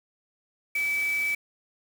sine tone in noise, 2300 Hz, D7, 37 cents flat, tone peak -24 dBFS, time 0.75-1.35 s, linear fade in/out 5 ms, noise white, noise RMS -41 dBFS, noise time 0.75-1.35 s, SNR +14 dB, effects none

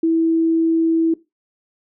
sine tone, 327.2 Hz, E4, 13 cents flat, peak -13 dBFS, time 0.03-1.14 s, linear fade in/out 5 ms, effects noise-tail reverb RT60 0.2 s tail -17 dB re dry

